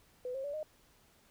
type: tone with pitch steps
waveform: sine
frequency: 500 / 535.9 / 574.3 / 615.6 Hz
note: B4 / C5 / D5 / D#5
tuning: +21 / +41 / -39 / -19 cents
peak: -36 dBFS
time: 0.25-0.63 s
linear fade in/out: 2 ms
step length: 95 ms
effects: pink hiss -66 dBFS RMS until 1.3 s